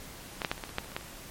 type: clicks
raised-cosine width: 0.3 ms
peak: -15 / -11 / -12 / -27 / -20 / -27 / -12 / -30 / -30 / -15 / -30 dBFS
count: 11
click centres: 0.418 / 0.448 / 0.515 / 0.579 / 0.638 / 0.693 / 0.784 / 0.845 / 0.918 / 0.965 / 1.011 s
effects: pink hiss -46 dBFS RMS until 1.3 s + MP3 64 kbps